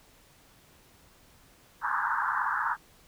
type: band-pass noise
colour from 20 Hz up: pink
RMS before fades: -29 dBFS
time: 1.81-2.77 s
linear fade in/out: 50 ms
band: 860 to 1700 Hz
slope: 96 dB/octave
effects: pink hiss -59 dBFS RMS until 3.07 s